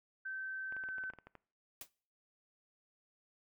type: tone with pitch glide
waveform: sine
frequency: 1545 to 1528.1 Hz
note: G6 to G6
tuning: -26 to -45 cents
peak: -39 dBFS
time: 0.25-1.11 s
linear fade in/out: 10 ms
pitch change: -19 cents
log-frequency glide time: 0.72-1 s
type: clicks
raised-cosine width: 0.5 ms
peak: -37 dBFS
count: 11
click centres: 0.724 / 0.766 / 0.838 / 0.888 / 0.983 / 1.038 / 1.101 / 1.136 / 1.187 / 1.27 / 1.353 s
type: noise with exponential decay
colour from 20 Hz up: white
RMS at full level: -42 dBFS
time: 1.81-1.89 s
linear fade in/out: 2 ms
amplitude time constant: 17 ms
effects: noise-tail reverb RT60 0.5 s tail -23 dB re dry